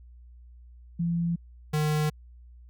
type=tone pair in turn; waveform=sine / square; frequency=170 / 152.11 Hz; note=F3 / D#3; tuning=-46 / -39 cents; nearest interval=major second; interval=193 cents; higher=first; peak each=-24 dBFS; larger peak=neither; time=0.99-1.36 / 1.73-2.1 s; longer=neither; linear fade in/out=10 ms; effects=added 60 Hz sine -47 dBFS peak until 2.69 s